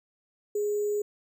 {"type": "tone with sample-and-hold", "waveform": "sine", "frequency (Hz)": 415.3, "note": "G#4", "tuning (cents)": 0, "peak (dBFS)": -25, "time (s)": [0.55, 1.02], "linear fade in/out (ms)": 5, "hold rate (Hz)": 7350, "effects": []}